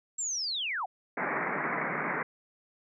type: linear sweep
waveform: sine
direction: down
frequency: 7640 to 650 Hz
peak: -30 dBFS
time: 0.18-0.86 s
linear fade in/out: 10 ms
type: band-pass noise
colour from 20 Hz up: white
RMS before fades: -32 dBFS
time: 1.17-2.23 s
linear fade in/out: 5 ms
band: 140 to 2200 Hz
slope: 96 dB/octave
effects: none